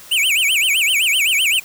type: tone with vibrato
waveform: square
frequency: 2637 Hz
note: E7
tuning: in tune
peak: -14 dBFS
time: 0.11-1.6 s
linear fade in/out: 10 ms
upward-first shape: sine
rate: 7.8 Hz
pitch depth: 300 cents each way
effects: white hiss -40 dBFS RMS until 1.64 s